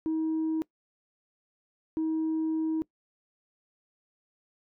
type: tone bursts at uneven times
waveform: sine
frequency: 318.2 Hz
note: D#4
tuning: 39 cents sharp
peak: -24 dBFS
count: 2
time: 0.06-0.62 / 1.97-2.82 s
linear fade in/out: 0 ms
effects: noise-tail reverb RT60 0.1 s tail -23 dB re dry + tanh soft clip ceiling -24 dBFS